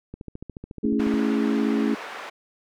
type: click train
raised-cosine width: 3 ms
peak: -23 dBFS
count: 15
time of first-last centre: 0.14-1.14 s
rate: 14 Hz
type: chord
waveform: sine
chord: A major seventh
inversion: none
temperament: equal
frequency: 220 / 277.2 / 329.6 / 415.3 Hz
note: A3 / C#4 / E4 / G#4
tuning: 0 / 0 / 0 / 0 cents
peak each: -23 / -24 / -29 / -29 dBFS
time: 0.83-1.95 s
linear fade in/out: 10 ms
type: band-pass noise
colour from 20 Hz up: white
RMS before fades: -37 dBFS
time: 0.99-2.3 s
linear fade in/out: 10 ms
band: 500 to 1600 Hz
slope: 12 dB/octave
effects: none